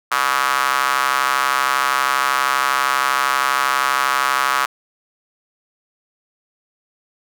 square tone with high-pass filter, 66.3 Hz, C2, 23 cents sharp, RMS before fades -18 dBFS, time 0.11-4.66 s, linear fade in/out 10 ms, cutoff 1200 Hz, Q 3.6, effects none

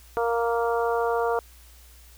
harmonic tone, 233.1 Hz, A#3, in tune, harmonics 2 / 3 / 4 / 5 / 6, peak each -24 / -28 / -30 / -32 / -34 dBFS, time 0.17-1.39 s, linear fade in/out 0 ms, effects added 60 Hz sine -49 dBFS peak until 2.17 s + white hiss -54 dBFS RMS until 2.17 s

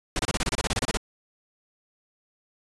pink noise bursts, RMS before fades -25 dBFS, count 14, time 0.16-0.972 s, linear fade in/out 2 ms, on 32 ms, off 28 ms, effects resampled to 22050 Hz

